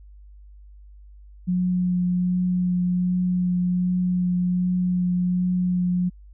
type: tone with vibrato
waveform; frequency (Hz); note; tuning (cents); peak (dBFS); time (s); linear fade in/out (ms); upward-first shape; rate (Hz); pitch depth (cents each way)
sine; 180; F#3; -47; -19; 1.47-6.1; 20; triangle; 1.3; 13
effects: added 50 Hz sine -43 dBFS peak until 6.33 s